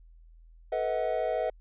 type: chord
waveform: triangle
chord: B dominant seventh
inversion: third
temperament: equal with one note detuned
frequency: 440 / 493.9 / 638.6 / 740 Hz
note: A4 / B4 / D#5 / F#5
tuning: 0 / 0 / +45 / 0 cents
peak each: -34 / -30 / -28 / -32 dBFS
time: 0.72-1.5 s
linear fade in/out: 5 ms
effects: added 41 Hz sine -51 dBFS peak until 1.6 s + resampled to 8000 Hz